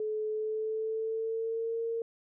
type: tone with pitch glide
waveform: sine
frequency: 430.3 to 458.5 Hz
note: A4 to A#4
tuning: -39 to -29 cents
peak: -30 dBFS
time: 0-2.02 s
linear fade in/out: 2 ms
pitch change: +110 cents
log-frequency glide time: 0.3-1.81 s
effects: none